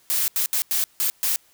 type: noise bursts at uneven times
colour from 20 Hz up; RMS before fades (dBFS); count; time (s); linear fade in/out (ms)
blue; -22; 6; 0.1-0.28 / 0.36-0.46 / 0.53-0.62 / 0.71-0.84 / 1-1.1 / 1.23-1.36; 0
effects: white hiss -58 dBFS RMS until 1.53 s